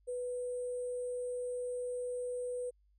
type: tone with sample-and-hold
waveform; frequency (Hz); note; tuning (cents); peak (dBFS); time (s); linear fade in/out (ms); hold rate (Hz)
sine; 493.9; B4; 0; -35; 0.07-2.71; 20; 8820
effects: added 50 Hz sine -66 dBFS peak until 2.98 s + resampled to 24000 Hz